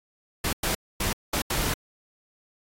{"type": "noise bursts at uneven times", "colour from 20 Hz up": "pink", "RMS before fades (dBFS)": -26, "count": 5, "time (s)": [[0.44, 0.53], [0.63, 0.75], [1, 1.13], [1.33, 1.42], [1.5, 1.74]], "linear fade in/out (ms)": 5, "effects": ["AAC 48 kbps"]}